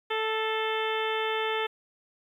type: harmonic tone with a mistuned harmonic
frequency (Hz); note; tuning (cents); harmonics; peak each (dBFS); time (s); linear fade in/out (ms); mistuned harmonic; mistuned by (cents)
440; A4; 0; 1 / 2 / 3 / 4 / 5 / 6 / 7 / 8; -30 / -33 / -35 / -36 / -37 / -38 / -38 / -39; 0.1-1.67; 10; 5; -32
effects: 10-bit